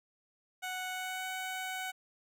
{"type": "tone with pitch glide", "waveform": "15% pulse", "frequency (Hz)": [740, 748.6], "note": ["F#5", "F#5"], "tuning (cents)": [0, 20], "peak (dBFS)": -30, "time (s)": [0.62, 1.92], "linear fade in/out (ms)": 20, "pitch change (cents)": 20, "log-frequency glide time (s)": [0.92, 1.27], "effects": []}